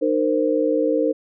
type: tone cluster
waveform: sine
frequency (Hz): 305 / 463 / 523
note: D#4 / A#4 / C5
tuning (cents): -34 / -12 / -1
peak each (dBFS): -21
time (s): 0.01-1.13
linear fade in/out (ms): 20
effects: none

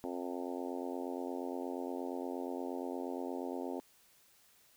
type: harmonic tone with a mistuned harmonic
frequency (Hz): 88.5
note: F2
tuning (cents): +23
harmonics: 3 / 4 / 5 / 6 / 7 / 8 / 9 / 10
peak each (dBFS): -41 / -43 / -45 / -47 / -48 / -49 / -50 / -51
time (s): 0.04-3.8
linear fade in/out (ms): 0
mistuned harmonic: 10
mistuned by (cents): +19
effects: white hiss -66 dBFS RMS until 4.76 s

